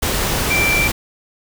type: tone in noise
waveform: sine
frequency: 2348 Hz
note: D7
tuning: 1 cent flat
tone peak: -15 dBFS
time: 0.5-0.88 s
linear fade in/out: 10 ms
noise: pink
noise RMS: -19 dBFS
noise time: 0.02-0.92 s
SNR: +1 dB
effects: none